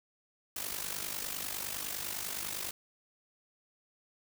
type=noise with amplitude modulation; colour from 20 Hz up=white; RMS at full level=-35 dBFS; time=0.56-2.71 s; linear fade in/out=5 ms; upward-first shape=sine; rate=49.9 Hz; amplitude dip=70%; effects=none